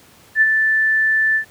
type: tone with ADSR envelope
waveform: sine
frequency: 1760 Hz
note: A6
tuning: in tune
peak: -8 dBFS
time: 0.35-1.45 s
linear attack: 63 ms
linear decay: 39 ms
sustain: -5 dB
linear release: 92 ms
effects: pink hiss -48 dBFS RMS until 1.5 s + high-pass 80 Hz 12 dB/octave